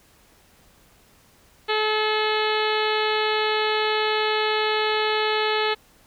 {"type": "harmonic tone", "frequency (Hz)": 430.4, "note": "A4", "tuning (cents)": -38, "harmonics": [1, 2, 3, 4, 5, 6, 7, 8, 9, 10], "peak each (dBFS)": [-24, -27, -29, -30, -31, -32, -32, -33, -34, -34], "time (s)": [1.68, 5.75], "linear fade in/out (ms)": 20, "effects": ["pink hiss -56 dBFS RMS until 6.06 s"]}